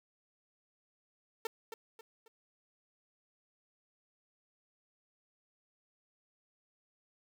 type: tone with echo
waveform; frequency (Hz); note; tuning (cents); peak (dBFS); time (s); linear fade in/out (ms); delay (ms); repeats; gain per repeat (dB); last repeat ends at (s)
sawtooth; 449.5; A4; +37; -30; 1.45-1.47; 2; 270; 3; -8; 2.28
effects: none